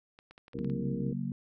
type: clicks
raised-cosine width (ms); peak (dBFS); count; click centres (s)
0.3; -36; 8; 0.189 / 0.31 / 0.379 / 0.481 / 0.533 / 0.589 / 0.646 / 0.699
type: harmonic tone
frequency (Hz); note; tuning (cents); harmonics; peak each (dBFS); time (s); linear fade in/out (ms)
66.5; C2; +29; 1 / 2 / 3 / 4 / 5 / 6 / 7; -51 / -41 / -42 / -40 / -44 / -47 / -41; 0.54-1.13; 5
type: chord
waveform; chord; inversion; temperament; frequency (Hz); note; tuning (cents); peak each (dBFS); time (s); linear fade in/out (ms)
sine; F# major; second; equal; 138.59 / 185 / 233.1; C#3 / F#3 / A#3; 0 / 0 / 0; -36; 0.59-1.32; 2
effects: none